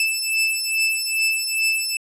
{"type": "beating tone pair", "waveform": "sawtooth", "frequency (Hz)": [2636, 2638.4], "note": ["E7", "E7"], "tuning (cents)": [-1, 1], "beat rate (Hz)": 2.4, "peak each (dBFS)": -19, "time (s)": [0, 1.97], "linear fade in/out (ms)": 2, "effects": ["resampled to 32000 Hz"]}